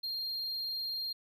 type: tone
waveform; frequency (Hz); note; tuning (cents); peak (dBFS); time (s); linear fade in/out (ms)
triangle; 4208; C8; +9; -33; 0.03-1.13; 10
effects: none